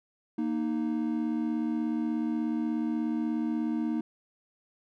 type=tone pair together; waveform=triangle; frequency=233.2 / 309.8 Hz; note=A#3 / D#4; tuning=+1 / -7 cents; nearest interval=perfect fourth; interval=492 cents; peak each=-28 dBFS; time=0.38-4.01 s; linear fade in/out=5 ms; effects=none